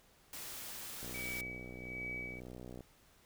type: noise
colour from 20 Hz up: white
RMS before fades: -46 dBFS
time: 0.33-1.41 s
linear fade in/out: 2 ms
type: click train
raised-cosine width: 2 ms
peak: -35 dBFS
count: 111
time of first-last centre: 1.03-2.807 s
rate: 61.9 Hz
type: tone with tremolo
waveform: sine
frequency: 2281 Hz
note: C#7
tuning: 49 cents sharp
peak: -39 dBFS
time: 1.14-2.4 s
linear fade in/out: 5 ms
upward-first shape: sine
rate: 1.3 Hz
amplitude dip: 80%
effects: pink hiss -66 dBFS RMS until 3.25 s